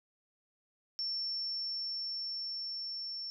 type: tone with level ramp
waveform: sine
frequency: 5420 Hz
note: E8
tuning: 47 cents sharp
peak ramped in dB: -33 to -38 dBFS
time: 0.99-3.3 s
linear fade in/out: 0 ms
effects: none